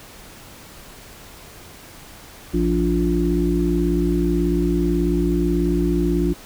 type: harmonic tone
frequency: 58.27 Hz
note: A#1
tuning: in tune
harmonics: 1 / 3 / 5 / 6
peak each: -22 / -22 / -22 / -22 dBFS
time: 2.53-6.34 s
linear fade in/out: 20 ms
effects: pink hiss -42 dBFS RMS until 6.45 s